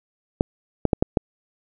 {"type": "clicks", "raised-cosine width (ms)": 2, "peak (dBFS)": -3, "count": 5, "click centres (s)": [0.409, 0.853, 0.932, 1.025, 1.172], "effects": []}